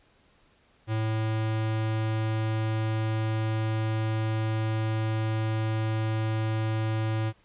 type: tone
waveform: square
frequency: 110 Hz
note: A2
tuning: in tune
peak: -26 dBFS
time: 0.87-7.33 s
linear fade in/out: 50 ms
effects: pink hiss -63 dBFS RMS until 7.44 s + resampled to 8000 Hz